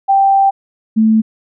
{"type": "tone pair in turn", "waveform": "sine", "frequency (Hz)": [784, 220], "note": ["G5", "A3"], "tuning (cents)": [0, 0], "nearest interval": "octave + minor seventh", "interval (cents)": 2200, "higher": "first", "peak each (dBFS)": -7, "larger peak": "neither", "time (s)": [[0.08, 0.51], [0.96, 1.22]], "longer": "first", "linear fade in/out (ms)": 20, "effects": []}